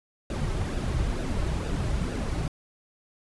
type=noise with flanger; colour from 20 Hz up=brown; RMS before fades=-28 dBFS; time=0.3-2.48 s; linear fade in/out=2 ms; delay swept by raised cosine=0.92 to 4.32 ms; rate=2.2 Hz; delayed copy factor=-0.55; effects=resampled to 24000 Hz